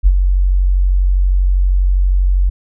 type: tone with ADSR envelope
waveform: sine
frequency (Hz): 46.25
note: F#1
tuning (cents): 0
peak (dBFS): -3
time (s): 0.03-2.5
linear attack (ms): 36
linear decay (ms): 52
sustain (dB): -6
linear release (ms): 13
effects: none

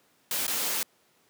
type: noise with dropouts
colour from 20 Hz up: white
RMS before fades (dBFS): -29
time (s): 0.31-0.83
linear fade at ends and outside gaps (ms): 1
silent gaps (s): 0.467-0.479
effects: pink hiss -65 dBFS RMS until 1.29 s + high-pass 200 Hz 12 dB/octave

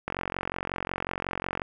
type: click train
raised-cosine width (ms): 0.5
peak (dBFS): -14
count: 71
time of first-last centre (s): 0.08-1.618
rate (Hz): 45.5
effects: none

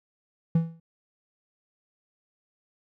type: tone with exponential decay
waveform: triangle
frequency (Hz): 164.81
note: E3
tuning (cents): 0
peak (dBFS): -14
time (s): 0.55-0.8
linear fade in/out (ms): 5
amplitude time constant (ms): 54
effects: none

